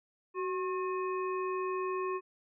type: harmonic tone with a mistuned harmonic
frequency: 360 Hz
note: F#4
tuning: 47 cents flat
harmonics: 1 / 3 / 5 / 7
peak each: -33 / -36 / -50 / -46 dBFS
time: 0.34-2.21 s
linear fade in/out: 50 ms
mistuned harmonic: 1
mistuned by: +67 cents
effects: none